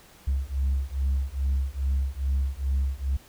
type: beating tone pair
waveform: sine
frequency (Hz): 66.6 / 69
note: C2 / C#2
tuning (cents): +31 / -7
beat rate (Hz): 2.4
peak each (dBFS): -25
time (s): 0.27-3.17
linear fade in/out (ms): 10
effects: tanh soft clip ceiling -19 dBFS + pink hiss -53 dBFS RMS until 3.28 s